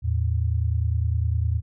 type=tone pair together; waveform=sine; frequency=80.5 / 110.37 Hz; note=E2 / A2; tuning=-41 / +6 cents; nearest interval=perfect fourth; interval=547 cents; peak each=-22 / -24 dBFS; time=0.02-1.62 s; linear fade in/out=50 ms; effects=none

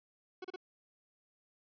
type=tone bursts; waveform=40% pulse; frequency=370 Hz; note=F#4; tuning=in tune; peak=-40 dBFS; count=3; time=0.42-0.561 s; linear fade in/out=5 ms; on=25 ms; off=33 ms; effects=resampled to 11025 Hz

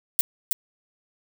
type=noise with echo; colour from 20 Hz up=violet; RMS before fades=-19 dBFS; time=0.19-0.21 s; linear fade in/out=0 ms; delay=320 ms; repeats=1; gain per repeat=-3 dB; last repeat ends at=0.53 s; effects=none

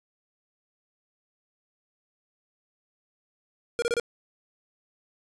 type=tone bursts; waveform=square; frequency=472.8 Hz; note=A#4; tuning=24 cents sharp; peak=-24 dBFS; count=4; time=3.79-3.998 s; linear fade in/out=0 ms; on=31 ms; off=28 ms; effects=resampled to 24000 Hz + 9-bit

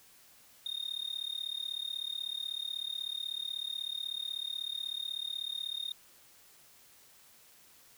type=tone with amplitude modulation; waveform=triangle; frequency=3687 Hz; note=A#7; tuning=20 cents flat; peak=-30 dBFS; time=0.66-5.92 s; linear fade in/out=2 ms; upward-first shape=sine; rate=36.2 Hz; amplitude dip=95%; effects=white hiss -60 dBFS RMS until 7.97 s

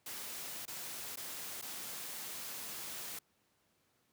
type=noise with dropouts; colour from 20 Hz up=white; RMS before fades=-44 dBFS; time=0.06-3.19 s; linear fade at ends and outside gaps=5 ms; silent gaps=0.655-0.678 / 1.159-1.171 / 1.615-1.623 s; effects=pink hiss -75 dBFS RMS until 4.12 s + high-pass 100 Hz 12 dB/octave

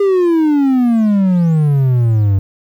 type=exponential sweep; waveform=triangle; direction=down; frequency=406.4 to 95.1 Hz; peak=-7 dBFS; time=0-2.39 s; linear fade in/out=5 ms; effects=8-bit

